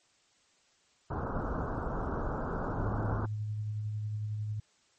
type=low-pass noise; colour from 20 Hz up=pink; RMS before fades=-34 dBFS; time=1.1-3.26 s; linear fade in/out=10 ms; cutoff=1500 Hz; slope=96 dB/octave
type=tone with tremolo; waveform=sine; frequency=106.2 Hz; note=G#2; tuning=39 cents sharp; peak=-31 dBFS; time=2.76-4.6 s; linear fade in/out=5 ms; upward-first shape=sine; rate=11 Hz; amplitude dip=25%
effects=white hiss -68 dBFS RMS until 4.98 s + MP3 32 kbps